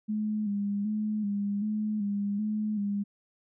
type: tone with vibrato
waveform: sine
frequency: 207.7 Hz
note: G#3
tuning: in tune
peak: -27 dBFS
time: 0.08-3.04 s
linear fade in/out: 20 ms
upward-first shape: square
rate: 1.3 Hz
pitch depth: 45 cents each way
effects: none